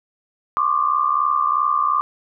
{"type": "tone cluster", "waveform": "sine", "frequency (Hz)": [1057, 1139, 1202], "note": ["C6", "C#6", "D6"], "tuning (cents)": [17, 47, 40], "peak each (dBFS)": [-23, -20, -19], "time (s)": [0.57, 2.01], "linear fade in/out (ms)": 0, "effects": []}